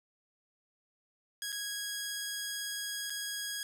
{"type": "tone with dropouts", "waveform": "10% pulse", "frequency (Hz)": 1653, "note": "G#6", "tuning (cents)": -9, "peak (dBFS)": -27, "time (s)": [1.42, 3.63], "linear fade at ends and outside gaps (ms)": 1, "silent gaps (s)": [[1.521, 1.526], [3.098, 3.103]], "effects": []}